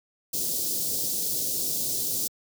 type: band-stop noise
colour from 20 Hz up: white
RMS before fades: -28 dBFS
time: 0.33-2.28 s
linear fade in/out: 10 ms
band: 510 to 4400 Hz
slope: 24 dB/octave
effects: high-pass 100 Hz 12 dB/octave